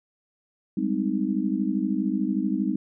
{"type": "chord", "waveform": "sine", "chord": "Ab major seventh", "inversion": "third", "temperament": "just", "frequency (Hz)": [194.67, 207.7, 259.6, 311.5], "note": ["G3", "Ab3", "C4", "Eb4"], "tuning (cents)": [-12, 0, -13, 2], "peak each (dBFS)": -28, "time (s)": [0.77, 2.76], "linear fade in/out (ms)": 5, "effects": []}